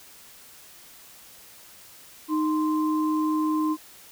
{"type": "tone pair together", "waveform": "sine", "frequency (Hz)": [309.9, 1042.4], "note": ["D#4", "C6"], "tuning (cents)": [-7, -7], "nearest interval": "octave + major sixth", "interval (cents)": 2100, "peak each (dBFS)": [-22, -29], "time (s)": [2.28, 3.77], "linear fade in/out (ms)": 50, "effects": ["white hiss -49 dBFS RMS until 4.11 s"]}